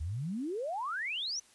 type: exponential sweep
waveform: sine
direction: up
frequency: 70.9 to 6180 Hz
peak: -33 dBFS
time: 0-1.4 s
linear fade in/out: 10 ms
effects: white hiss -62 dBFS RMS until 1.54 s + resampled to 24000 Hz